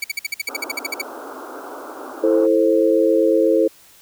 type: tone bursts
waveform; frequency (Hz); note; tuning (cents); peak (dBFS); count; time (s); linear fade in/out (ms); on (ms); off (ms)
sawtooth; 2278; C#7; +47; -17; 14; 0.02-1.017; 5; 22; 53
type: band-pass noise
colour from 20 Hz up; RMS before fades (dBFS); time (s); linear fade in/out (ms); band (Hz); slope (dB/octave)
pink; -34; 0.48-2.47; 10; 260 to 1500; 96
type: chord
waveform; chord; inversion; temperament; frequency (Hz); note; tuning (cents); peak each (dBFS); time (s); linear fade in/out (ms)
sine; A minor; second; just; 330 / 440 / 528; E4 / A4 / C5; +2 / 0 / +16; -17; 2.23-3.68; 10
effects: white hiss -49 dBFS RMS until 4.01 s